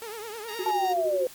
sawtooth tone with vibrato, 440 Hz, A4, in tune, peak -32 dBFS, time 0.02-0.71 s, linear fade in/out 0 ms, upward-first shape triangle, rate 9.6 Hz, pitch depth 140 cents each way
10% pulse tone, 932.3 Hz, A#5, in tune, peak -27 dBFS, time 0.47-0.94 s, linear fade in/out 20 ms
sine tone with tremolo, 370 Hz, F#4, in tune, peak -26 dBFS, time 0.59-1.26 s, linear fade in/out 2 ms, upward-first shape triangle, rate 13 Hz, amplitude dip 100%
sine linear sweep, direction down, 880 to 499.1 Hz, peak -23 dBFS, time 0.66-1.27 s, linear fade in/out 2 ms
effects white hiss -47 dBFS RMS until 1.34 s + Opus 48 kbps

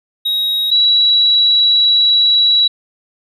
triangle / sine tone pair in turn, 3799 / 3908 Hz, A#7 / B7, +32 / -19 cents, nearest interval unison, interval 49 cents, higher second, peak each -12 / -8 dBFS, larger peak second, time 0.25-0.71 / 0.71-2.68 s, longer second, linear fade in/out 10 ms, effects none

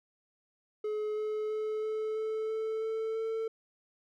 triangle tone with pitch steps, 425.5 / 428.5 / 431.4 / 434.4 / 437.5 / 440.5 / 443.6 / 446.7 Hz, G#4 / A4 / A4 / A4 / A4 / A4 / A4 / A4, +42 / -46 / -34 / -22 / -10 / +2 / +14 / +26 cents, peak -29 dBFS, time 0.84-3.48 s, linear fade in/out 5 ms, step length 330 ms, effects none

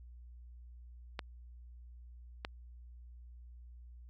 clicks, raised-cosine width 0.3 ms, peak -21 dBFS, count 2, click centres 1.192 / 2.449 s, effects added 60 Hz sine -50 dBFS peak until 4.09 s

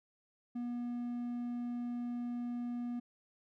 triangle tone, 241.3 Hz, B3, 40 cents flat, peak -34 dBFS, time 0.55-3 s, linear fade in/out 10 ms, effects none

